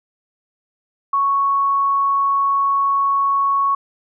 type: tone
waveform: sine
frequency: 1108.7 Hz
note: C#6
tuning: in tune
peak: -14 dBFS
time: 1.13-3.75 s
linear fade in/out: 5 ms
effects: none